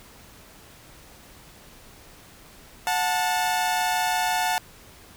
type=tone pair together; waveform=sawtooth; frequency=729 / 880 Hz; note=F#5 / A5; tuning=-26 / 0 cents; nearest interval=minor third; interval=326 cents; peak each=-21 dBFS; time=2.87-4.58 s; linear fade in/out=0 ms; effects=pink hiss -49 dBFS RMS until 5.16 s